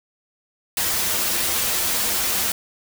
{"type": "noise with comb filter", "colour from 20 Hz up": "white", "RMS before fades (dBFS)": -22, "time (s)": [0.77, 2.52], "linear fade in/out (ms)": 2, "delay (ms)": 7.1, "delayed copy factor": -0.6, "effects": []}